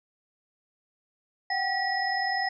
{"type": "tone cluster", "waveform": "sine", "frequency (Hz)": [741, 781, 1925, 5130], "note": ["F#5", "G5", "B6", "E8"], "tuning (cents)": [2, -7, -45, -48], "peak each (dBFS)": [-32, -30, -29, -34], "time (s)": [1.5, 2.49], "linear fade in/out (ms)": 5, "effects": []}